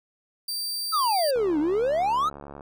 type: tone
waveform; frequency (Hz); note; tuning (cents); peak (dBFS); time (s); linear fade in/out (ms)
sawtooth; 4672; D8; -10; -25; 0.48-1.31; 5
type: exponential two-way sweep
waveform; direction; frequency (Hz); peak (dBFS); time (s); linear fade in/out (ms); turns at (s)
triangle; down then up; 1340 to 288.9 to 1340; -19; 0.92-2.3; 20; 1.59
type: click train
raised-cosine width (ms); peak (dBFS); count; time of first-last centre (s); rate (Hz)
1; -26; 90; 1.36-2.608; 71.3
effects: none